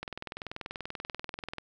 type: click train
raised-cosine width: 0.3 ms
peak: -21 dBFS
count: 33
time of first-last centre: 0.03-1.583 s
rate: 20.6 Hz
effects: none